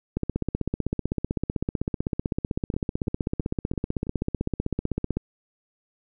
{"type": "two click trains", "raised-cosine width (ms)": 3, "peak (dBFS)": [-12, -22], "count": [80, 5], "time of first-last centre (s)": [[0.17, 5.17], [2.74, 4.069]], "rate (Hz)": [15.8, 3.01], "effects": []}